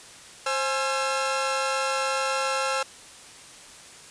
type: tone cluster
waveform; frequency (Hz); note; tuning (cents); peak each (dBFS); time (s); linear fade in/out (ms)
sawtooth; 531 / 838 / 1351; C5 / G#5 / E6; +25 / +15 / +42; -24 / -27 / -24; 0.46-2.83; 5
effects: white hiss -46 dBFS RMS until 4.1 s + resampled to 22050 Hz